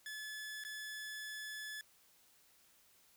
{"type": "tone with dropouts", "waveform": "sawtooth", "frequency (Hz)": 1720, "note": "A6", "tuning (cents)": -40, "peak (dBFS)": -40, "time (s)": [0.06, 1.81], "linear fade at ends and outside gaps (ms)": 1, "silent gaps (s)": [0.638, 0.649], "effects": ["white hiss -68 dBFS RMS until 3.16 s"]}